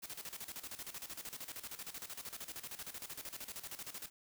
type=noise with tremolo; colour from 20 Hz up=white; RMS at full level=-45 dBFS; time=0.02-4.1 s; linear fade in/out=20 ms; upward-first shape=square; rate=13 Hz; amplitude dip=75%; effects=none